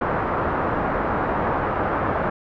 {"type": "low-pass noise", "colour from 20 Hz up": "white", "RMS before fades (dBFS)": -23, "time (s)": [0.01, 2.3], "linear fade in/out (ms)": 5, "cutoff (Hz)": 1300, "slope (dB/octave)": 24, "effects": []}